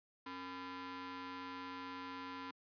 sawtooth ring-modulated tone, 366.4 Hz, F#4, 17 cents flat, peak -37 dBFS, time 0.26-2.51 s, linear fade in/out 5 ms, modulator 638 Hz, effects high-pass 200 Hz 12 dB/octave + resampled to 11025 Hz

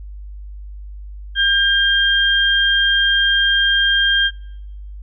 sine tone pair together, 1600 / 3200 Hz, G6 / G7, +35 / +35 cents, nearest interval octave, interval 1200 cents, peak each -15 dBFS, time 1.35-4.31 s, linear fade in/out 50 ms, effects noise-tail reverb RT60 0.9 s tail -25 dB re dry + added 50 Hz sine -30 dBFS peak until 5.02 s

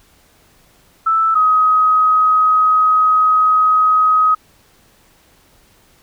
sine tone pair in turn, 1318.5 / 1262.4 Hz, E6 / D#6, 0 / +25 cents, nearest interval minor second, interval 75 cents, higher first, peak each -11 / -9 dBFS, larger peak second, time 1.06-1.35 / 1.35-4.35 s, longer second, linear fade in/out 10 ms, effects pink hiss -52 dBFS RMS until 6.02 s

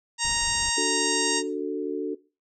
harmonic tone, 932.3 Hz, A#5, in tune, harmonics 1 / 2 / 3 / 4 / 5 / 6 / 7 / 8 / 9, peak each -32 / -32 / -32 / -32 / -32 / -32 / -32 / -32 / -32 dBFS, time 0.18-1.43 s, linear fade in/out 50 ms
brown noise, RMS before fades -39 dBFS, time 0.24-0.7 s, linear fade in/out 10 ms
sine chord, D major, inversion none, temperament equal with one note detuned, 293.7 / 370 / 442.8 Hz, D4 / F#4 / A4, 0 / 0 / +11 cents, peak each -30 dBFS, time 0.77-2.15 s, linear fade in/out 10 ms
effects noise-tail reverb RT60 0.3 s tail -18 dB re dry

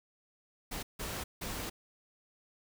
pink noise bursts at uneven times, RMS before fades -39 dBFS, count 3, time 0.71-0.83 / 0.99-1.24 / 1.41-1.7 s, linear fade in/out 10 ms, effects none

